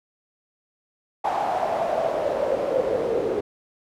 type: noise with band-pass filter sweep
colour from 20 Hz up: pink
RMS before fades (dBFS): -24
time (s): 1.24-3.41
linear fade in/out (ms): 10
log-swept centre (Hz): 800 to 430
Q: 6.5
effects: none